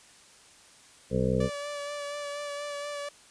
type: harmonic tone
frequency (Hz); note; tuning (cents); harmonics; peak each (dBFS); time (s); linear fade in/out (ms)
63.8; C2; -43; 1 / 2 / 3 / 4 / 6 / 7 / 8 / 9; -34 / -30 / -29 / -35 / -38 / -31 / -30 / -40; 1.1-1.5; 50
type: tone with vibrato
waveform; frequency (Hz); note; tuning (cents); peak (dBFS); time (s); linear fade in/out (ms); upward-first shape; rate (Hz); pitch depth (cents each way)
sawtooth; 579; D5; -25; -30; 1.4-3.09; 5; sine; 4.2; 20
effects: white hiss -55 dBFS RMS until 3.3 s + resampled to 22050 Hz